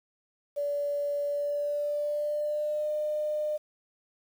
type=tone with pitch glide; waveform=sine; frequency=576 to 604.3 Hz; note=D5 to D5; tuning=-34 to +49 cents; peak=-27 dBFS; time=0.56-3.58 s; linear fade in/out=20 ms; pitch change=+83 cents; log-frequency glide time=1.28-2.9 s; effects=9-bit